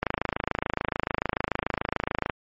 click train, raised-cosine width 0.5 ms, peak -9 dBFS, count 62, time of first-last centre 0.03-2.298 s, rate 26.9 Hz, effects MP3 32 kbps

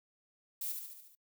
violet noise with echo, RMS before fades -38 dBFS, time 0.61-0.72 s, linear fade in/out 5 ms, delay 72 ms, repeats 6, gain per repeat -4 dB, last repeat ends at 1.152 s, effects noise-tail reverb RT60 0.1 s tail -26 dB re dry

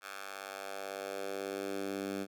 10% pulse tone with high-pass filter sweep, 98.1 Hz, G2, 2 cents sharp, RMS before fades -40 dBFS, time 0.01-2.27 s, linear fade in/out 50 ms, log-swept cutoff 1200 to 220 Hz, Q 1.6, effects none

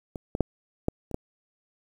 clicks, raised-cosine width 2 ms, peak -21 / -16 / -7 / -10 / -27 / -14 dBFS, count 6, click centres 0.158 / 0.351 / 0.407 / 0.884 / 1.113 / 1.144 s, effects 8-bit

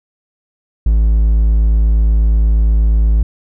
triangle tone, 54.2 Hz, A1, 25 cents flat, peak -6 dBFS, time 0.86-3.23 s, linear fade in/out 5 ms, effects none

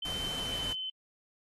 sine tone with pitch glide, 3082 to 3057 Hz, G7 to G7, -30 to -44 cents, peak -34 dBFS, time 0.02-0.9 s, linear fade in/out 5 ms, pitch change -14 cents, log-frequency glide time 0.26-0.51 s
pink noise, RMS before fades -41 dBFS, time 0.05-0.73 s, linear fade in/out 5 ms
effects AAC 32 kbps

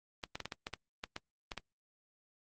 clicks, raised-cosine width 0.2 ms, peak -21 dBFS, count 11, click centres 0.238 / 0.355 / 0.403 / 0.456 / 0.522 / 0.669 / 0.737 / 1.039 / 1.164 / 1.518 / 1.577 s, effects Opus 24 kbps

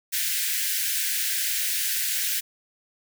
white high-pass noise, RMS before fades -26 dBFS, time 0.12-2.41 s, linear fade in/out 20 ms, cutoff 1500 Hz, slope 96 dB/octave, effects none

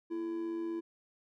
triangle tone with amplitude modulation, 334.6 Hz, E4, 26 cents sharp, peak -30 dBFS, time 0.1-0.81 s, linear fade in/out 20 ms, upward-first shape sine, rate 95.9 Hz, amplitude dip 45%, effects none

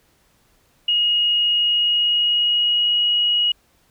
sine tone with pitch glide, 2877 to 2900 Hz, F#7 to F#7, -49 to -35 cents, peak -15 dBFS, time 0.88-3.52 s, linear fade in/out 5 ms, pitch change +14 cents, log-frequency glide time 1.53-3.04 s, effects pink hiss -60 dBFS RMS until 3.9 s

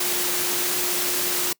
sine tone in noise, 356.4 Hz, F4, 35 cents sharp, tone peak -33 dBFS, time 0-1.53 s, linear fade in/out 5 ms, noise white, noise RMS -24 dBFS, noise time 0-1.53 s, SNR -12 dB, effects noise-tail reverb RT60 0.1 s tail -25 dB re dry + high-pass 150 Hz 12 dB/octave

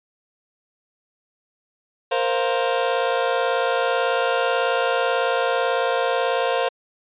sawtooth chord, Bb suspended second, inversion none, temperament just, 466.2 / 524.4 / 699.2 Hz, Bb4 / C5 / F5, 0 / +4 / +2 cents, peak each -20 / -18 / -20 dBFS, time 2.11-6.69 s, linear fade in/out 10 ms, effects resampled to 8000 Hz

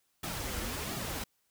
pink noise with flanger, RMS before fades -37 dBFS, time 0.23-1.24 s, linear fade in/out 5 ms, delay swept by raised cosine 1.9 to 7.3 ms, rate 1.4 Hz, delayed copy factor -0.8, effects white hiss -75 dBFS RMS until 1.5 s

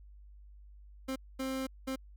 30% pulse tone bursts at uneven times, 264.1 Hz, C4, 16 cents sharp, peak -31 dBFS, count 3, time 1.08-1.16 / 1.39-1.67 / 1.87-1.96 s, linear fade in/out 10 ms, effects added 50 Hz sine -51 dBFS peak until 2.16 s

